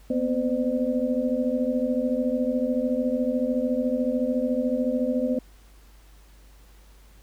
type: tone cluster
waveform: sine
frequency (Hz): 242 / 255.8 / 514 / 600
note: B3 / C4 / C5 / D5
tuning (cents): -35 / -39 / -31 / +37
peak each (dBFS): -27 / -26 / -27 / -32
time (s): 0.1-5.39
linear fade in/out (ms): 5
effects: added 50 Hz sine -49 dBFS peak until 7.22 s + pink hiss -58 dBFS RMS until 7.22 s